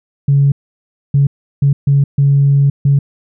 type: tone bursts at uneven times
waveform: sine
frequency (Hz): 140.2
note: C#3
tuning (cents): +20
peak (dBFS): -6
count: 6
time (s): 0.28-0.52 / 1.14-1.27 / 1.62-1.73 / 1.87-2.04 / 2.18-2.7 / 2.85-2.99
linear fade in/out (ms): 5
effects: tanh soft clip ceiling -2 dBFS